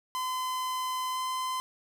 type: tone with pitch glide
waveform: 45% pulse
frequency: 1022 to 1027.9 Hz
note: C6 to C6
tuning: -41 to -31 cents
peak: -30 dBFS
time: 0.15-1.6 s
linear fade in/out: 0 ms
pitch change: +10 cents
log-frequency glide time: 1.12-1.18 s
effects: none